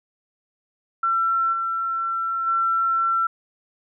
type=tone with level steps; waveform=sine; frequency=1349 Hz; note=E6; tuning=40 cents sharp; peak=-18 / -22 / -18 dBFS; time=1.03-3.27 s; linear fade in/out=5 ms; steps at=1.52 / 2.46 s; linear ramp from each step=20 ms; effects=none